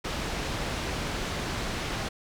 pink low-pass noise, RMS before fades -32 dBFS, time 0.04-2.09 s, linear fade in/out 10 ms, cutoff 5500 Hz, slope 12 dB/octave, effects none

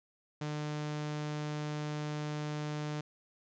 sawtooth tone, 150 Hz, D3, 37 cents sharp, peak -31 dBFS, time 0.41-3.01 s, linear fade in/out 5 ms, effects resampled to 16000 Hz + 12-bit

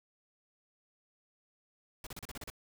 pink noise bursts, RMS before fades -44 dBFS, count 8, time 2.04-2.501 s, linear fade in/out 2 ms, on 27 ms, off 35 ms, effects none

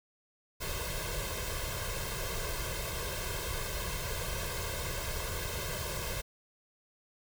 pink noise with comb filter, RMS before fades -36 dBFS, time 0.6-6.22 s, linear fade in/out 20 ms, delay 1.9 ms, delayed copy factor +0.9, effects none

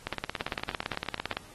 two click trains, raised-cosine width 0.3 ms, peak -14 / -23 dBFS, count 24 / 10, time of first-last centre 0.07-1.369 / 0.13-1.179 s, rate 17.7 / 8.58 Hz, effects pink hiss -53 dBFS RMS until 1.54 s + AAC 32 kbps

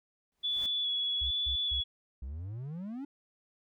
pink noise with exponential growth, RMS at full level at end -46 dBFS, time 0.32-0.66 s, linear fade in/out 0 ms, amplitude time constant 72 ms
sine tone with vibrato, 3412 Hz, G#7, 46 cents sharp, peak -29 dBFS, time 0.43-1.84 s, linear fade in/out 20 ms, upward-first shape square, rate 1.2 Hz, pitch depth 17 cents each way
sine tone bursts, 65.6 Hz, C2, 5 cents sharp, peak -35 dBFS, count 3, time 1.21-1.81 s, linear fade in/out 10 ms, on 100 ms, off 150 ms
triangle exponential sweep, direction up, 60.8 to 291.4 Hz, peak -35 dBFS, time 2.22-3.05 s, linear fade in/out 5 ms
effects none

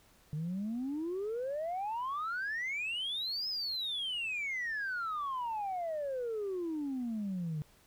sine exponential two-way sweep, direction up then down, 146.83 to 5190 to 146.83 Hz, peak -32 dBFS, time 0.33-7.62 s, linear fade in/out 0 ms, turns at 3.48 s, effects tanh soft clip ceiling -31 dBFS + pink hiss -64 dBFS RMS until 7.86 s

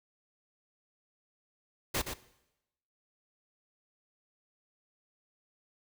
pink noise with echo, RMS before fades -31 dBFS, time 1.94-2.02 s, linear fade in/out 10 ms, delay 120 ms, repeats 1, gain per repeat -7 dB, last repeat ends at 2.14 s, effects noise-tail reverb RT60 0.9 s tail -18 dB re dry

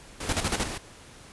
pink noise, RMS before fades -34 dBFS, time 0.2-0.78 s, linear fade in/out 5 ms
pink noise bursts, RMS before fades -26 dBFS, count 5, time 0.29-0.634 s, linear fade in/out 0 ms, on 36 ms, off 41 ms
effects pink hiss -49 dBFS RMS until 1.32 s + resampled to 24000 Hz

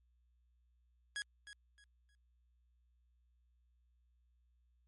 sawtooth tone with echo, 1661.2 Hz, G#6, in tune, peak -35 dBFS, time 1.16-1.22 s, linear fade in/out 0 ms, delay 310 ms, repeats 3, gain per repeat -12 dB, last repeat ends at 2.15 s, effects added 60 Hz sine -70 dBFS peak until 4.87 s + MP3 48 kbps

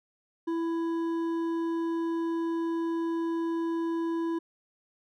triangle tone with hard clipping, 331.8 Hz, E4, 11 cents sharp, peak -29 dBFS, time 0.47-4.39 s, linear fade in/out 10 ms, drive 11 dB, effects none

